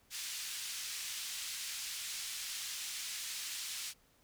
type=band-pass noise; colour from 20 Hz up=white; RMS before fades=-42 dBFS; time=0.1-3.94 s; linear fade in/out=50 ms; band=2300 to 7500 Hz; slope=12 dB/octave; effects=pink hiss -69 dBFS RMS until 4.23 s